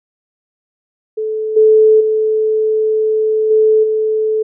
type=tone with level steps; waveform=sine; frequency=434.8 Hz; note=A4; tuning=21 cents flat; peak=-16 / -5 / -11 / -7 / -12 dBFS; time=1.17-4.43 s; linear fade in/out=10 ms; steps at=1.56 / 2 / 3.5 / 3.83 s; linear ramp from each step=10 ms; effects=none